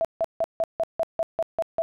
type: tone bursts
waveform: sine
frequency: 659.3 Hz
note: E5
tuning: in tune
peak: -20 dBFS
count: 10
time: 0.01-1.82 s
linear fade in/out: 0 ms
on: 37 ms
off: 160 ms
effects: none